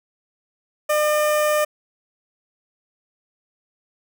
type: tone with notch filter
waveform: sawtooth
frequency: 603 Hz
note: D5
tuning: 46 cents sharp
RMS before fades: -19 dBFS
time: 0.89-1.65 s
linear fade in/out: 10 ms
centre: 4100 Hz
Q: 1.1
effects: none